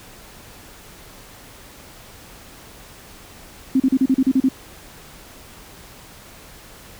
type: tone bursts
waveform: sine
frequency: 263.4 Hz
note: C4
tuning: 12 cents sharp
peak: -12 dBFS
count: 9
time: 3.75-4.488 s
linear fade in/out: 5 ms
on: 50 ms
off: 36 ms
effects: pink hiss -43 dBFS RMS until 6.99 s